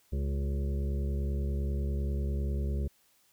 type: harmonic tone with a mistuned harmonic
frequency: 70.1 Hz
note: C#2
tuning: 20 cents sharp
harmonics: 1 / 2 / 3 / 5 / 6 / 7 / 8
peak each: -29 / -38 / -40 / -45 / -45 / -52 / -51 dBFS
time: 0.12-2.88 s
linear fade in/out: 10 ms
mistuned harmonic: 6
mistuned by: -31 cents
effects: white hiss -67 dBFS RMS until 3.32 s